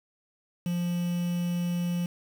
triangle tone with quantisation, 174.61 Hz, F3, in tune, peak -24 dBFS, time 0.66-2.06 s, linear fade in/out 2 ms, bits 7, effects none

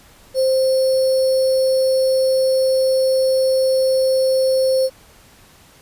sine tone with sample-and-hold, 524 Hz, C5, 2 cents sharp, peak -13 dBFS, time 0.34-4.9 s, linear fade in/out 50 ms, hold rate 4900 Hz, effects pink hiss -48 dBFS RMS until 5.81 s + resampled to 32000 Hz

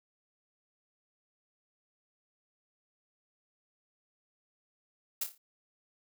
blue noise with echo, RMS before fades -32 dBFS, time 5.21-5.24 s, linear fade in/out 5 ms, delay 28 ms, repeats 5, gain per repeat -7 dB, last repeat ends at 5.38 s, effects none

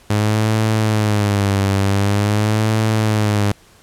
sawtooth tone with vibrato, 103.83 Hz, G#2, in tune, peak -10 dBFS, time 0.1-3.52 s, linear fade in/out 5 ms, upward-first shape sine, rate 0.46 Hz, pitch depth 95 cents each way, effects pink hiss -49 dBFS RMS until 3.82 s + low-pass 12000 Hz 12 dB/octave

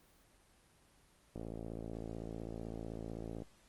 click train, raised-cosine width 2 ms, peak -30 dBFS, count 116, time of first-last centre 1.36-3.421 s, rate 55.8 Hz, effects pink hiss -67 dBFS RMS until 3.68 s + Opus 24 kbps

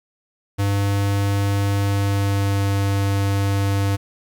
square tone with pitch glide, 100 to 99.19 Hz, G2 to G2, +35 to +21 cents, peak -18 dBFS, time 0.58-3.97 s, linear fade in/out 20 ms, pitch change -14 cents, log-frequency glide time 1.78-2.77 s, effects 10-bit

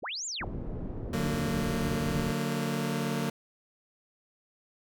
sine linear two-way sweep, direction up then down, 30.97 to 7480 to 30.97 Hz, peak -33 dBFS, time 0.02-0.46 s, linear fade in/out 20 ms, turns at 0.26 s
pink low-pass noise, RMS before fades -36 dBFS, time 0.4-2.33 s, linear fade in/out 20 ms, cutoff 380 Hz, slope 12 dB/octave
sawtooth chord, D augmented, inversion none, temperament just, 146.83 / 183.54 / 229.4 Hz, D3 / F#3 / A#3, 0 / -14 / -28 cents, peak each -29 / -31 / -28 dBFS, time 1.13-3.3 s, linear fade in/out 5 ms
effects none

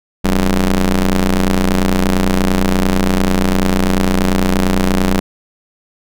sawtooth ring-modulated tone, 91.6 Hz, F#2, 17 cents flat, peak -4 dBFS, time 0.24-5.2 s, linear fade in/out 10 ms, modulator 106 Hz, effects none

